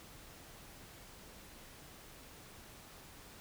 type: silence
effects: pink hiss -55 dBFS RMS until 3.4 s